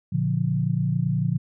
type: chord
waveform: sine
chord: Bb major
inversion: none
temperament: equal with one note detuned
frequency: 116.54 / 143.89 / 174.61 Hz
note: Bb2 / D3 / F3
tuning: 0 / -35 / 0 cents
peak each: -26 / -24 / -25 dBFS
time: 0.12-1.38 s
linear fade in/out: 10 ms
effects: none